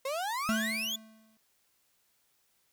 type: exponential sweep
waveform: 35% pulse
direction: up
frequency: 518 to 3520 Hz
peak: -30 dBFS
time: 0.05-0.96 s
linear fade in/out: 5 ms
type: tone with exponential decay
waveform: square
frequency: 220 Hz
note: A3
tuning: in tune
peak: -27 dBFS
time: 0.49-1.37 s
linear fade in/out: 0 ms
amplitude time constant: 190 ms
effects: white hiss -72 dBFS RMS until 2.72 s